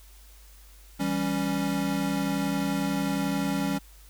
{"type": "chord", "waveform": "square", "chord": "C# diminished", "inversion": "first", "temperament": "equal", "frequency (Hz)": [164.81, 196, 277.2], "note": ["E3", "G3", "C#4"], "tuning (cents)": [0, 0, 0], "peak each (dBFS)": [-34, -30, -29], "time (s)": [0.99, 3.79], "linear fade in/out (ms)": 20, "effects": ["added 50 Hz sine -49 dBFS peak until 4.09 s", "white hiss -56 dBFS RMS until 4.09 s"]}